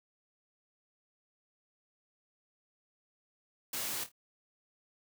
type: noise with echo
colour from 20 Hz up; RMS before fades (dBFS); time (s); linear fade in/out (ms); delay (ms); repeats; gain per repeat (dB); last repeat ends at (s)
white; -37; 3.73-4.04; 5; 26; 3; -10; 4.118
effects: high-pass 100 Hz 12 dB/octave